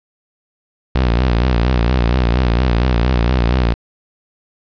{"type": "tone with vibrato", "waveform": "sawtooth", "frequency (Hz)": 60.7, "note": "B1", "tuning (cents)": -29, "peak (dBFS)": -8, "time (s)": [0.95, 3.74], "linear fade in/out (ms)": 5, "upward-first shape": "sine", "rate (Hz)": 4.3, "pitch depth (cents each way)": 120, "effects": ["resampled to 11025 Hz", "7-bit"]}